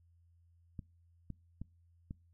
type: clicks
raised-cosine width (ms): 5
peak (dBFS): -30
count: 4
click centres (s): 0.792 / 1.303 / 1.616 / 2.109
effects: noise-tail reverb RT60 0.3 s tail -25 dB re dry + added 85 Hz sine -64 dBFS peak until 2.33 s